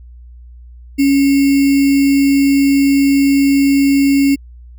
sine tone with sample-and-hold, 277.5 Hz, C#4, 2 cents sharp, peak -8 dBFS, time 0.98-4.36 s, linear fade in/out 20 ms, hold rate 2450 Hz, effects added 60 Hz sine -34 dBFS peak until 4.78 s

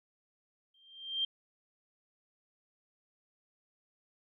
sine tone with exponential growth, 3171 Hz, G7, 19 cents sharp, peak -27 dBFS, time 0.74-1.25 s, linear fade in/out 5 ms, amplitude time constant 110 ms, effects none

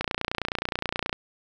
click train, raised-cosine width 0.3 ms, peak -10 dBFS, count 34, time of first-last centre 0.01-1.129 s, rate 29.5 Hz, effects none

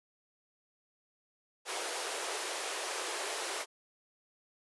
pink high-pass noise, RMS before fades -37 dBFS, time 1.65-3.66 s, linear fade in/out 50 ms, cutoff 370 Hz, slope 48 dB/octave, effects resampled to 24000 Hz

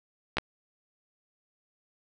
clicks, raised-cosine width 0.3 ms, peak -12 / -10 dBFS, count 2, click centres 0.37 / 0.384 s, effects none

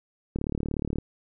click train, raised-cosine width 3 ms, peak -16 dBFS, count 24, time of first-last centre 0.36-0.985 s, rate 36.8 Hz, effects none

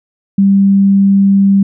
sine tone, 196.9 Hz, G3, 8 cents sharp, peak -5 dBFS, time 0.38-1.63 s, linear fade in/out 5 ms, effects none

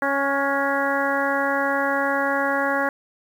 harmonic tone with a mistuned harmonic, 277.2 Hz, C#4, in tune, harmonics 1 / 2 / 3 / 4 / 5 / 6 / 7, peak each -28 / -25 / -27 / -28 / -28 / -26 / -31 dBFS, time 0.02-2.89 s, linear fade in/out 2 ms, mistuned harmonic 5, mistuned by +31 cents, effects 8-bit

